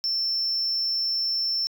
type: tone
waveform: sine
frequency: 5370 Hz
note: E8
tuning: 31 cents sharp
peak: -21 dBFS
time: 0.04-1.67 s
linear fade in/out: 0 ms
effects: tanh soft clip ceiling -21 dBFS